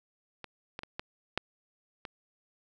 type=clicks; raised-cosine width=0.3 ms; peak=-25 / -22 / -24 / -19 / -12 / -23 dBFS; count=6; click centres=0.443 / 0.791 / 0.834 / 0.995 / 1.376 / 2.052 s; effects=none